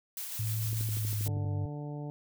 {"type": "noise with tremolo", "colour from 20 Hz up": "blue", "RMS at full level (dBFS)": -38, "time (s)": [0.17, 1.28], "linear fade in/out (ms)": 2, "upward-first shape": "square", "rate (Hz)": 6.7, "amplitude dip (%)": 25}
{"type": "tone with pitch glide", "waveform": "sine", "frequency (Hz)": [110, 100.29], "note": ["A2", "G2"], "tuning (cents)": [0, 40], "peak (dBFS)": -30, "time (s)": [0.39, 1.66], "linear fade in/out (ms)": 5, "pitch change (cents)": -160, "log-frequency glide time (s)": [0.83, 1.49]}
{"type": "click train", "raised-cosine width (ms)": 3, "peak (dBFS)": -31, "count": 10, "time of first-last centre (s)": [0.73, 1.45], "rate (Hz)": 12.5}
{"type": "harmonic tone", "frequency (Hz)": 146.83, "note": "D3", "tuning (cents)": 0, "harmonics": [1, 2, 3, 4, 5, 6], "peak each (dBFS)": [-37, -43, -47, -49, -51, -53], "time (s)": [1.26, 2.1], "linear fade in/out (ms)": 0}
{"effects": []}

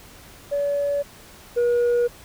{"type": "tone pair in turn", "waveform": "sine", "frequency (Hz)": [571, 480.2], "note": ["D5", "B4"], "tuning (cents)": [-49, -49], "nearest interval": "minor third", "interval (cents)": 300, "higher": "first", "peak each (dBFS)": [-19, -14], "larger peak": "second", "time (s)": [[0.51, 1.03], [1.56, 2.08]], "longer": "neither", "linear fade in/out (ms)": 20, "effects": ["tanh soft clip ceiling -16 dBFS", "pink hiss -46 dBFS RMS until 2.24 s"]}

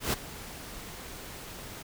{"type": "noise with ADSR envelope", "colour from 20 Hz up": "pink", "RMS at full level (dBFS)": -27, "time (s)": [0, 1.83], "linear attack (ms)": 130, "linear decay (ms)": 16, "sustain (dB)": -16, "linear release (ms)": 15, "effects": []}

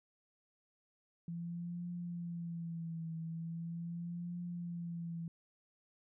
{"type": "tone with vibrato", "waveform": "sine", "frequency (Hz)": 168.8, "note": "E3", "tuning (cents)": 41, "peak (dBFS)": -39, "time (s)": [1.28, 5.28], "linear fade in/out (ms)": 2, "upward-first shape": "triangle", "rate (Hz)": 0.4, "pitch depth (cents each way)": 66, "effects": []}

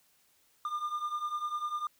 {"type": "beating tone pair", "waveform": "triangle", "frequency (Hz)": [1198, 1208], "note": ["D6", "D6"], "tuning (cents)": [34, 48], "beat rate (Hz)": 10, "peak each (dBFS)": [-36, -32], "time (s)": [0.65, 1.87], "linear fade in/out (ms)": 2, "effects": ["white hiss -68 dBFS RMS until 1.99 s"]}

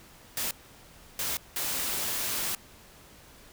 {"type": "noise bursts at uneven times", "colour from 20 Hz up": "white", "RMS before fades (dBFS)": -31, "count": 3, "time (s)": [[0.37, 0.51], [1.19, 1.37], [1.56, 2.55]], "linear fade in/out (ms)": 2, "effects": ["pink hiss -53 dBFS RMS until 3.52 s"]}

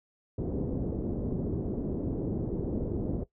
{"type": "low-pass noise", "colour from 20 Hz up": "white", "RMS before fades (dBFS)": -32, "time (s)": [0.38, 3.24], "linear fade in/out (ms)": 5, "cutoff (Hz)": 390, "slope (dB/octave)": 24, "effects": ["noise-tail reverb RT60 0.1 s tail -17 dB re dry"]}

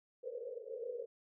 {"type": "band-pass noise", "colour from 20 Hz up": "pink", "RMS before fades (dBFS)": -44, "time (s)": [0.23, 1.06], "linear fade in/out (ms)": 10, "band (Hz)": [450, 520], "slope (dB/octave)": 96, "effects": []}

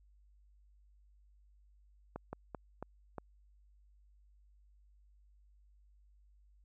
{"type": "slowing click train", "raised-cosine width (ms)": 1, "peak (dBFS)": -27, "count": 5, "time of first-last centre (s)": [2.16, 3.183], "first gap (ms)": 170, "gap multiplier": 1.28, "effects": ["added 50 Hz sine -62 dBFS peak until 6.64 s"]}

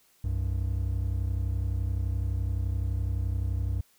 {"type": "tone pair together", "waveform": "triangle", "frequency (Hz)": [64.2, 95.94], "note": ["C2", "G2"], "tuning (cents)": [-32, -37], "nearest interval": "perfect fifth", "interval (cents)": 695, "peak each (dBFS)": -27, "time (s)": [0.24, 3.81], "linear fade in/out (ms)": 5, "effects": ["white hiss -64 dBFS RMS until 3.98 s"]}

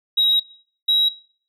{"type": "tone pair in turn", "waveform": "sine", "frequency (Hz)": [3822, 3849], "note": ["A#7", "B7"], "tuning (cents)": [43, -45], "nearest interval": "unison", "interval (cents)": 12, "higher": "second", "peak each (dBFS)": -12, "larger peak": "neither", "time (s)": [[0.17, 0.4], [0.88, 1.09]], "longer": "first", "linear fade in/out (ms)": 10, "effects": ["noise-tail reverb RT60 0.5 s tail -21 dB re dry", "tanh soft clip ceiling -11 dBFS"]}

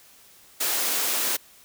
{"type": "high-pass noise", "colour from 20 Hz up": "white", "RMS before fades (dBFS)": -25, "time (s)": [0.6, 1.37], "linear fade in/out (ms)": 10, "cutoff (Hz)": 250, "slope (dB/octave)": 24, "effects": ["white hiss -53 dBFS RMS until 1.64 s"]}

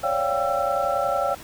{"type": "tone cluster", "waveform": "sine", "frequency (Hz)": [548, 579, 702, 785, 1339], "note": ["C#5", "D5", "F5", "G5", "E6"], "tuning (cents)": [-20, -25, 9, 2, 27], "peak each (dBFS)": -27, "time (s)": [0.03, 1.35], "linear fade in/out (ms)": 10, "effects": ["pink hiss -42 dBFS RMS until 1.43 s"]}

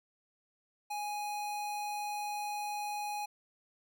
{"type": "tone", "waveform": "square", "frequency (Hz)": 830.6, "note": "G#5", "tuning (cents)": 0, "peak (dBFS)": -36, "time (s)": [0.9, 3.26], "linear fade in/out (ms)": 10, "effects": []}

